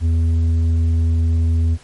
sine tone with tanh clipping, 82.41 Hz, E2, in tune, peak -14 dBFS, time 0-1.78 s, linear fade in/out 50 ms, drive 6 dB, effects pink hiss -47 dBFS RMS until 1.83 s + MP3 48 kbps

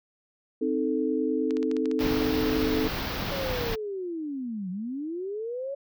sine chord, A diminished, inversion first, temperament equal, 261.6 / 311.1 / 440 Hz, C4 / Eb4 / A4, 0 / 0 / 0 cents, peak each -28 dBFS, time 0.61-2.88 s, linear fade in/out 10 ms
clicks, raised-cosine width 0.2 ms, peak -23 dBFS, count 9, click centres 1.508 / 1.569 / 1.629 / 1.714 / 1.767 / 1.857 / 1.914 / 1.992 / 2.074 s
pink band-stop noise, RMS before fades -31 dBFS, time 1.99-3.76 s, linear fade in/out 20 ms, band 5500 to 14000 Hz, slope 48 dB/octave
sine linear two-way sweep, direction down then up, 565 to 177 to 565 Hz, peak -30 dBFS, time 3.31-5.75 s, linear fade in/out 10 ms, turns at 4.7 s
effects none

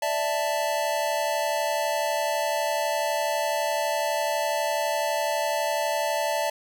square chord, D suspended second, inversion none, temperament equal, 587.3 / 659.3 / 880 Hz, D5 / E5 / A5, 0 / 0 / 0 cents, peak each -29 dBFS, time 0.02-6.5 s, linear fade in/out 5 ms, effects none

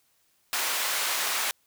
pink high-pass noise, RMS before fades -28 dBFS, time 0.53-1.51 s, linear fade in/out 0 ms, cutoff 1000 Hz, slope 12 dB/octave, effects white hiss -68 dBFS RMS until 1.66 s

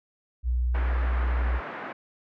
sine tone, 61 Hz, B1, 21 cents flat, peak -22 dBFS, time 0.43-1.61 s, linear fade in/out 50 ms
white band-pass noise, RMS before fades -37 dBFS, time 0.74-1.93 s, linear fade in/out 10 ms, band 150 to 1800 Hz, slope 24 dB/octave
effects none

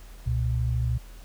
sine tone pair together, 66.69 / 120 Hz, C2 / B2, +34 / -49 cents, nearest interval minor seventh, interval 1017 cents, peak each -26 / -25 dBFS, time 0.26-0.98 s, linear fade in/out 10 ms, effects added 40 Hz sine -42 dBFS peak until 1.24 s + pink hiss -53 dBFS RMS until 1.24 s

